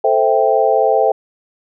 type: chord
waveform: sine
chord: A minor seventh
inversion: none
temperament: equal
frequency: 440 / 523.3 / 659.3 / 784 Hz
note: A4 / C5 / E5 / G5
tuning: 0 / 0 / 0 / 0 cents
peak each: -16 dBFS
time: 0.04-1.12 s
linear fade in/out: 5 ms
effects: none